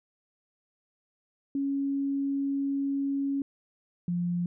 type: tone pair in turn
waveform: sine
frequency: 277.2 / 174.95 Hz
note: C#4 / F3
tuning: 0 / +3 cents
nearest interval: minor sixth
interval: 797 cents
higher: first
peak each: -26 dBFS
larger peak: neither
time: 1.55-3.42 / 4.08-4.46 s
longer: first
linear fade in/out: 2 ms
effects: none